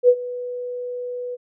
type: tone with ADSR envelope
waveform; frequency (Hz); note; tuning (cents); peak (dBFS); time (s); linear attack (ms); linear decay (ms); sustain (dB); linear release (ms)
sine; 492.7; B4; -4; -7; 0.03-1.37; 55; 62; -19; 31
effects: none